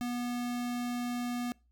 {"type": "tone", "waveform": "square", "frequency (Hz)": 243.2, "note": "B3", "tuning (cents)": -26, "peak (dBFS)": -33, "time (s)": [0.01, 1.52], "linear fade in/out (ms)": 0, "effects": ["noise-tail reverb RT60 0.3 s tail -24 dB re dry", "added 60 Hz sine -65 dBFS peak until 1.71 s"]}